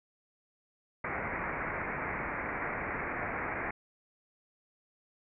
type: low-pass noise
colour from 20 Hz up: white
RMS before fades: -36 dBFS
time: 1.04-3.71 s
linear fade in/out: 5 ms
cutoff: 2300 Hz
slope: 96 dB/octave
effects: none